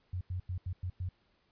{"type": "tone bursts at uneven times", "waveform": "sine", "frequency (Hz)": 90.8, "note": "F#2", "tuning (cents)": -32, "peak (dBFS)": -33, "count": 6, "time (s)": [[0.13, 0.21], [0.3, 0.4], [0.49, 0.58], [0.66, 0.73], [0.83, 0.9], [1, 1.09]], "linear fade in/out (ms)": 5, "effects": ["pink hiss -72 dBFS RMS until 1.51 s", "resampled to 11025 Hz"]}